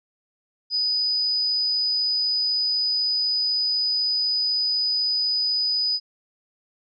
sine tone, 4978 Hz, D#8, in tune, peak -20 dBFS, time 0.7-6 s, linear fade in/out 50 ms, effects none

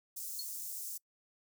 white high-pass noise, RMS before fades -42 dBFS, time 0.16-0.98 s, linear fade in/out 10 ms, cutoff 6100 Hz, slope 24 dB/octave
sine tone with exponential decay, 4333 Hz, C#8, 40 cents flat, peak -35 dBFS, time 0.39-0.48 s, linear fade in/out 2 ms, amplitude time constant 19 ms
effects noise-tail reverb RT60 0.1 s tail -25 dB re dry

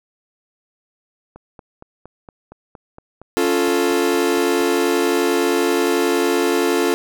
click train, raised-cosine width 1 ms, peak -24 dBFS, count 15, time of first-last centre 1.36-4.608 s, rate 4.31 Hz
40% pulse chord, Db augmented, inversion none, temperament equal, 277.2 / 349.2 / 440 Hz, Db4 / F4 / A4, 0 / 0 / 0 cents, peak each -21 / -18 / -19 dBFS, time 3.37-6.94 s, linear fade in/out 0 ms
effects none

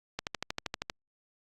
click train, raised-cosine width 0.2 ms, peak -15 dBFS, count 10, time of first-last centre 0.19-0.899 s, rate 12.7 Hz, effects Opus 48 kbps

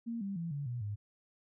sine tone with pitch steps, 232 / 197.35 / 167.88 / 142.81 / 121.49 / 103.34 Hz, A#3 / G3 / E3 / D3 / B2 / G#2, -8 / +12 / +32 / -48 / -28 / -8 cents, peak -35 dBFS, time 0.06-0.96 s, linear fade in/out 20 ms, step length 150 ms, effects none

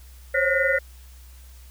sine tone cluster, 528 / 550 / 1440 / 1833 / 2006 Hz, C5 / C#5 / F#6 / A#6 / B6, +16 / -14 / -47 / -30 / +26 cents, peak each -25 dBFS, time 0.34-0.79 s, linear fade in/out 10 ms, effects added 63 Hz sine -43 dBFS peak until 1.7 s + white hiss -54 dBFS RMS until 1.7 s

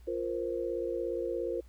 sine chord, F suspended fourth, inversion none, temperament equal, 349.2 / 466.2 / 523.3 Hz, F4 / Bb4 / C5, 0 / 0 / 0 cents, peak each -35 / -35 / -36 dBFS, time 0.07-1.61 s, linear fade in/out 10 ms, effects added 60 Hz sine -51 dBFS peak until 1.68 s + pink hiss -67 dBFS RMS until 1.68 s

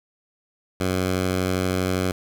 10% pulse tone, 92.5 Hz, F#2, in tune, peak -13 dBFS, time 0.8-2.12 s, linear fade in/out 5 ms, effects none

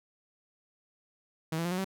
sawtooth tone with pitch steps, 160 / 167.37 / 175.09 / 183.16 / 191.6 Hz, D#3 / E3 / F3 / F#3 / G3, +49 / +27 / +5 / -17 / -39 cents, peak -26 dBFS, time 1.52-1.845 s, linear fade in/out 5 ms, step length 65 ms, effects none

